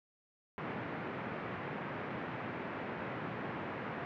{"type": "band-pass noise", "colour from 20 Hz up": "pink", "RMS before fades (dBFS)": -41, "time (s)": [0.58, 4.05], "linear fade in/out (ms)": 0, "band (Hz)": [120, 2200], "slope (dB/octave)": 24, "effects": []}